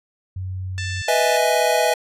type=tone; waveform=sine; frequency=93.2 Hz; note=F#2; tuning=13 cents sharp; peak=-25 dBFS; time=0.36-1.02 s; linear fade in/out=5 ms
type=harmonic tone; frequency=884 Hz; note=A5; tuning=8 cents sharp; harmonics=2 / 3 / 4 / 5 / 6 / 7 / 8 / 9; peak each=-30 / -34 / -36 / -38 / -40 / -41 / -42 / -43 dBFS; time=0.78-1.37 s; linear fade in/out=0 ms
type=chord; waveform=square; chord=E major seventh; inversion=second; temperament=equal; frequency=493.9 / 622.3 / 659.3 / 830.6 Hz; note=B4 / D#5 / E5 / G#5; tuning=0 / 0 / 0 / 0 cents; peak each=-23 / -22 / -22 / -22 dBFS; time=1.08-1.94 s; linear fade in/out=5 ms
effects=resampled to 32000 Hz